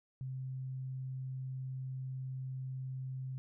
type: tone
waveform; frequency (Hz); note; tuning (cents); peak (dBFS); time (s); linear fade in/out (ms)
sine; 130.81; C3; 0; -38; 0.21-3.38; 0
effects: none